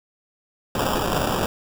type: noise with sample-and-hold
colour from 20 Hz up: white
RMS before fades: -23 dBFS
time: 0.75-1.46 s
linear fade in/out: 2 ms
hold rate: 2100 Hz
effects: none